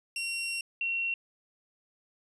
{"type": "tone pair in turn", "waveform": ["sawtooth", "sine"], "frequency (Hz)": [2742, 2731], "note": ["F7", "F7"], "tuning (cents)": [-32, -39], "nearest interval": "unison", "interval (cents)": 7, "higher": "first", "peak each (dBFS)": -28, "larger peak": "neither", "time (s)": [[0.16, 0.61], [0.81, 1.14]], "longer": "first", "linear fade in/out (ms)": 2, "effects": ["resampled to 24000 Hz"]}